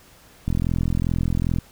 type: click train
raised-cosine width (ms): 5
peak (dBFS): -10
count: 48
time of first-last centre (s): 0.48-1.586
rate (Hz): 42.5
effects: pink hiss -51 dBFS RMS until 1.71 s